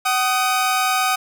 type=tone pair together; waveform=sawtooth; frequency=756.4 / 1244.5 Hz; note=F#5 / D#6; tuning=+38 / 0 cents; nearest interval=major sixth; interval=862 cents; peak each=-16 dBFS; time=0.05-1.16 s; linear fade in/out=10 ms; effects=none